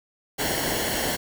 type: noise with comb filter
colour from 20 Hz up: pink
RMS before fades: -26 dBFS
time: 0.38-1.17 s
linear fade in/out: 20 ms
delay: 0.81 ms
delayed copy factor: -0.65
effects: none